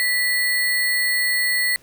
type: tone with sample-and-hold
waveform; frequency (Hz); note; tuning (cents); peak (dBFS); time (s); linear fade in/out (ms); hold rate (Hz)
sine; 1968; B6; -7; -17; 0-1.76; 0; 6300
effects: pink hiss -53 dBFS RMS until 1.82 s